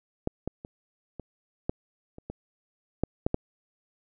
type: clicks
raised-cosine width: 2 ms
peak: -13 / -17 / -26 / -24 / -13 / -30 / -22 / -11 / -10 / -11 dBFS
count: 10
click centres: 0.274 / 0.476 / 0.649 / 1.197 / 1.695 / 2.184 / 2.3 / 3.036 / 3.265 / 3.344 s
effects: none